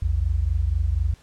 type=tone pair together; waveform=sine; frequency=58.91 / 83 Hz; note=A#1 / E2; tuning=+19 / +12 cents; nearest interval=tritone; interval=593 cents; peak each=-22 dBFS; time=0.02-1.14 s; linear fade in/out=5 ms; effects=pink hiss -55 dBFS RMS until 1.22 s + low-pass 9000 Hz 12 dB/octave